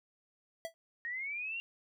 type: tone with exponential decay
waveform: square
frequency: 659.3 Hz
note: E5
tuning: in tune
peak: -34 dBFS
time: 0.65-0.74 s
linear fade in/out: 0 ms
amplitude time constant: 18 ms
type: linear sweep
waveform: sine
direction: up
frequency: 1845 to 2794 Hz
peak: -36 dBFS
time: 1.05-1.6 s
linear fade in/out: 0 ms
effects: none